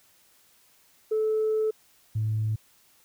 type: tone pair in turn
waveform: sine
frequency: 435 / 108.75 Hz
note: A4 / A2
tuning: -20 / -20 cents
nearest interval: 2 octaves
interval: 2400 cents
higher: first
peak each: -21 / -23 dBFS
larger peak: first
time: 1.11-1.71 / 2.15-2.56 s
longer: first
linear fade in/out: 10 ms
effects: tanh soft clip ceiling -19 dBFS + white hiss -61 dBFS RMS until 3.04 s